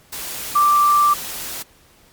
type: tone in noise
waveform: sine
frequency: 1175 Hz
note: D6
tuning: 1 cent sharp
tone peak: -11 dBFS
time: 0.55-1.14 s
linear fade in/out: 10 ms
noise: white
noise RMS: -29 dBFS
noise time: 0.12-1.63 s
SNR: +15 dB
effects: pink hiss -52 dBFS RMS until 2.12 s + MP3 96 kbps